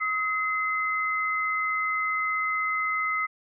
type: tone pair together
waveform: sine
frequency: 1271.5 / 2056 Hz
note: D#6 / C7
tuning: +37 / -31 cents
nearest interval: minor sixth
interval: 832 cents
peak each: -27 dBFS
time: 0-3.27 s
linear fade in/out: 20 ms
effects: none